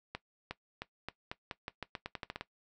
accelerating click train, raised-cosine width 0.3 ms, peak -22 dBFS, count 15, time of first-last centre 0.15-2.41 s, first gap 360 ms, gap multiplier 0.86, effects noise-tail reverb RT60 0.1 s tail -17 dB re dry

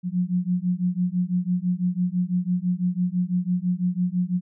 sine beating tone pair, 176.6 / 182.6 Hz, F3 / F#3, +20 / -23 cents, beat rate 6 Hz, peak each -24 dBFS, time 0.03-4.41 s, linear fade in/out 50 ms, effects none

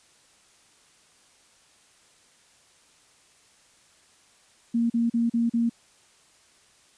sine tone bursts, 233.1 Hz, A#3, in tune, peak -20 dBFS, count 5, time 4.74-5.696 s, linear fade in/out 10 ms, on 160 ms, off 39 ms, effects white hiss -59 dBFS RMS until 6.97 s + resampled to 22050 Hz

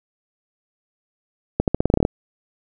accelerating click train, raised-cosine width 2 ms, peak -3 dBFS, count 11, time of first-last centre 1.6-2.051 s, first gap 78 ms, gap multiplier 0.87, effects none

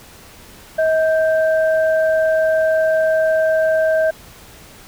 sine tone pair together, 637.2 / 1568 Hz, D#5 / G6, +41 / 0 cents, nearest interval octave + major third, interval 1559 cents, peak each -13 / -23 dBFS, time 0.78-4.11 s, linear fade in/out 10 ms, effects pink hiss -42 dBFS RMS until 4.87 s

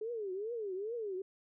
sine tone with vibrato, 420 Hz, G#4, 19 cents sharp, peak -36 dBFS, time 0.01-1.22 s, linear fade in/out 5 ms, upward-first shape triangle, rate 2.4 Hz, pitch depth 260 cents each way, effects none

